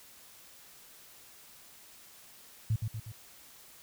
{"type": "tone with echo", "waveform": "sine", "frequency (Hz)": 110, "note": "A2", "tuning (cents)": 0, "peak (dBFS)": -25, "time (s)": [2.7, 2.76], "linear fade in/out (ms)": 5, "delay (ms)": 120, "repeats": 3, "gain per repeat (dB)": -5, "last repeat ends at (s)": 3.12, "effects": ["white hiss -55 dBFS RMS until 3.82 s"]}